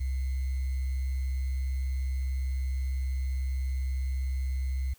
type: tone with sample-and-hold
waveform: sine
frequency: 65.4 Hz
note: C2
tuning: in tune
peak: -27 dBFS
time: 0-4.94 s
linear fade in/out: 10 ms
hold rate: 2100 Hz
effects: white hiss -61 dBFS RMS until 4.98 s